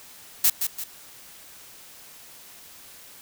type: noise with echo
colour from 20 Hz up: blue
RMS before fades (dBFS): -18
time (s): 0.44-0.5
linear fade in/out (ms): 5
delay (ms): 170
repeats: 2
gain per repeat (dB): -7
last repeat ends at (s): 0.84
effects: white hiss -47 dBFS RMS until 3.21 s